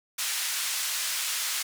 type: band-pass noise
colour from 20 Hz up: white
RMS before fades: -30 dBFS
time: 0.18-1.63 s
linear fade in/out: 10 ms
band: 1400 to 9800 Hz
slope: 12 dB/octave
effects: none